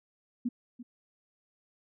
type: tone with echo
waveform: sine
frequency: 242.4 Hz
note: B3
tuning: 32 cents flat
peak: -27 dBFS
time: 0.45-0.49 s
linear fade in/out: 10 ms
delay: 340 ms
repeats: 1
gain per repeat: -14 dB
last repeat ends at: 0.83 s
effects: none